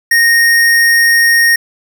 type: tone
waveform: square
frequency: 1857 Hz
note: A#6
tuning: 7 cents flat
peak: -7 dBFS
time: 0.11-1.56 s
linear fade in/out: 5 ms
effects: 7-bit